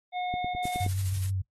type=harmonic tone; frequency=724 Hz; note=F#5; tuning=38 cents flat; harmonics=1 / 3 / 5; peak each=-29 / -39 / -43 dBFS; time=0.12-0.88 s; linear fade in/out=50 ms
type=click train; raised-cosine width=3 ms; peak=-23 dBFS; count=6; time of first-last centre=0.34-0.864 s; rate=9.54 Hz
type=noise with tremolo; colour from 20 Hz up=blue; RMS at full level=-38 dBFS; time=0.64-1.3 s; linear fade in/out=5 ms; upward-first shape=square; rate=12 Hz; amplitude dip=45%
type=tone with vibrato; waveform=sine; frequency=95.2 Hz; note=F#2; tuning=50 cents sharp; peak=-27 dBFS; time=0.8-1.42 s; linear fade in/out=10 ms; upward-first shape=sine; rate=6.3 Hz; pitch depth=33 cents each way
effects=noise-tail reverb RT60 0.1 s tail -17 dB re dry + AAC 32 kbps